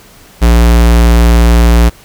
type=tone; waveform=square; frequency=58.27 Hz; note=A#1; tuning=in tune; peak=-4 dBFS; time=0.41-1.9 s; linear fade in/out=20 ms; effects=pink hiss -39 dBFS RMS until 2.04 s